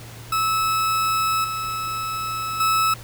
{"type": "tone with level steps", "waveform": "40% pulse", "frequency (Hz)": 1300, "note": "E6", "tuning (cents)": -24, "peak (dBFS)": [-18, -24, -16], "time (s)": [0.32, 2.94], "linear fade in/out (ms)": 5, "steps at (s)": [1.44, 2.6], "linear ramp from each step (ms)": 5, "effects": ["added 116 Hz sine -39 dBFS peak until 3.03 s", "pink hiss -42 dBFS RMS until 3.03 s"]}